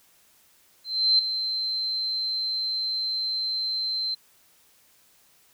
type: tone with ADSR envelope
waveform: sine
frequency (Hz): 4105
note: C8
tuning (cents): -34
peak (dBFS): -15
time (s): 0.84-4.15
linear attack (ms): 350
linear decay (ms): 4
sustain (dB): -10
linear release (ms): 12
effects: white hiss -60 dBFS RMS until 5.53 s